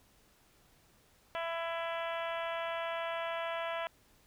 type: harmonic tone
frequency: 333.1 Hz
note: E4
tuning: 18 cents sharp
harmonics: 2 / 3 / 4 / 5 / 6 / 7 / 8 / 9 / 10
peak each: -37 / -41 / -43 / -45 / -47 / -48 / -49 / -50 / -51 dBFS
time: 1.35-3.87 s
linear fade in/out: 0 ms
effects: pink hiss -66 dBFS RMS until 4.26 s

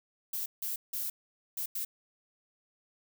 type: noise bursts at uneven times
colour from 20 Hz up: violet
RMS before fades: -35 dBFS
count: 5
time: 0.33-0.46 / 0.62-0.76 / 0.93-1.1 / 1.57-1.66 / 1.75-1.85 s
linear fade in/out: 5 ms
effects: none

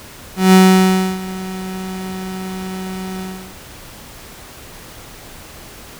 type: tone with ADSR envelope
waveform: 35% pulse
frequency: 187.5 Hz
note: F#3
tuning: 23 cents sharp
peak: -3 dBFS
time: 0.36-3.55 s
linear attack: 170 ms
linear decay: 650 ms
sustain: -19 dB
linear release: 340 ms
effects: pink hiss -37 dBFS RMS until 5.99 s

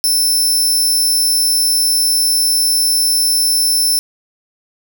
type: tone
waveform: 20% pulse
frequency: 5320 Hz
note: E8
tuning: 15 cents sharp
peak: -6 dBFS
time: 0.04-3.99 s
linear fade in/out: 0 ms
effects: none

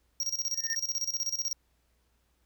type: tone with tremolo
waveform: square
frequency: 5630 Hz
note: F8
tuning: 13 cents sharp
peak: -28 dBFS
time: 0.2-1.53 s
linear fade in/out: 2 ms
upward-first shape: square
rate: 16 Hz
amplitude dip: 80%
type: tone with exponential growth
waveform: triangle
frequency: 1820 Hz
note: A#6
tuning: 42 cents flat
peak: -29 dBFS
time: 0.52-0.75 s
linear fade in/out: 5 ms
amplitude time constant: 49 ms
effects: added 60 Hz sine -70 dBFS peak until 2.45 s + pink hiss -74 dBFS RMS until 2.45 s

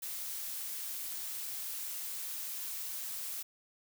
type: noise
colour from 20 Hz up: blue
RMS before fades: -40 dBFS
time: 0.02-3.43 s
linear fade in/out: 10 ms
effects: none

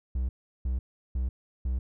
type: tone bursts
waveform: triangle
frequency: 63.2 Hz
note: B1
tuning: 41 cents sharp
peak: -24 dBFS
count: 4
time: 0.15-1.79 s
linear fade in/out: 5 ms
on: 140 ms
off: 360 ms
effects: none

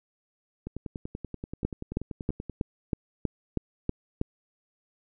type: two click trains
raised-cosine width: 3 ms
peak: -13 / -22 dBFS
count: 9 / 20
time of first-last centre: 1.65-4.214 / 0.67-2.497 s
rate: 3.12 / 10.4 Hz
effects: none

